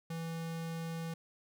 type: tone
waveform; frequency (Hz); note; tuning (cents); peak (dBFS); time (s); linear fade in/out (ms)
square; 164.81; E3; 0; -38; 0.1-1.14; 5
effects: none